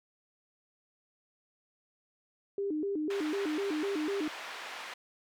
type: tone with vibrato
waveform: sine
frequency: 349.2 Hz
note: F4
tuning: in tune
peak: -30 dBFS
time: 2.58-4.28 s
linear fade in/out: 2 ms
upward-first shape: square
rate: 4 Hz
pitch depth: 230 cents each way
type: band-pass noise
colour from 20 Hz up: white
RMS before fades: -43 dBFS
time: 3.1-4.94 s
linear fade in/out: 5 ms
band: 640 to 2400 Hz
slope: 12 dB/octave
effects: none